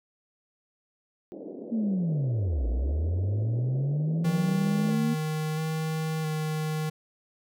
pink band-pass noise, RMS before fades -41 dBFS, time 1.32-4.95 s, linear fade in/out 0 ms, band 200 to 610 Hz, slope 48 dB/octave
sine linear two-way sweep, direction down then up, 233.1 to 54.6 to 233.1 Hz, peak -24 dBFS, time 1.71-5.15 s, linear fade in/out 20 ms, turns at 2.67 s
square tone with vibrato, 156.9 Hz, D#3, 15 cents sharp, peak -28 dBFS, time 4.24-6.9 s, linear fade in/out 10 ms, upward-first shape square, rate 0.75 Hz, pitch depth 15 cents each way
effects none

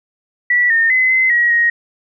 sine tone with pitch steps, 1952 / 1827 / 2034 / 2052 / 1905 / 1880 Hz, B6 / A#6 / C7 / C7 / A#6 / A#6, -21 / -35 / -50 / -34 / +37 / +14 cents, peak -10 dBFS, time 0.5-1.7 s, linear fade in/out 5 ms, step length 200 ms, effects none

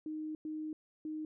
sine tone bursts at uneven times, 309.8 Hz, D#4, 7 cents flat, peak -37 dBFS, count 3, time 0.06-0.35 / 0.45-0.73 / 1.05-1.25 s, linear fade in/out 2 ms, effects none

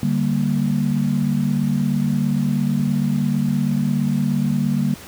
sine chord, G minor, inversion second, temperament equal, 146.83 / 196 / 233.1 Hz, D3 / G3 / Bb3, 0 / 0 / 0 cents, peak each -21 dBFS, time 0.03-4.94 s, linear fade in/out 0 ms, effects pink hiss -39 dBFS RMS until 5.07 s + high-pass 60 Hz 12 dB/octave

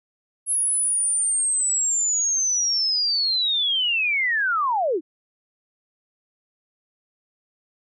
sine linear sweep, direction down, 10720 to 279.7 Hz, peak -19 dBFS, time 0.46-5.01 s, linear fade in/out 50 ms, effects none

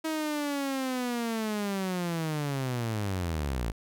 sawtooth linear sweep, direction down, 320.1 to 52.5 Hz, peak -25 dBFS, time 0.04-3.72 s, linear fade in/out 10 ms, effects none

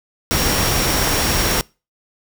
sine tone in noise, 5588 Hz, F8, in tune, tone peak -25 dBFS, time 0.31-1.61 s, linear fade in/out 0 ms, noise pink, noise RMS -18 dBFS, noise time 0.31-1.61 s, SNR -10 dB, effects noise-tail reverb RT60 0.3 s tail -25 dB re dry

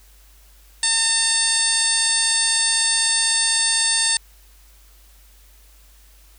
harmonic tone with a mistuned harmonic, 904 Hz, A5, 47 cents sharp, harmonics 1 / 2 / 3 / 4 / 5 / 6 / 7 / 8 / 9 / 10, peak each -33 / -26 / -31 / -25 / -23 / -29 / -30 / -32 / -21 / -25 dBFS, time 0.83-4.17 s, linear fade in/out 2 ms, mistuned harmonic 6, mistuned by -39 cents, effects added 50 Hz sine -48 dBFS peak until 6.38 s + white hiss -54 dBFS RMS until 6.38 s

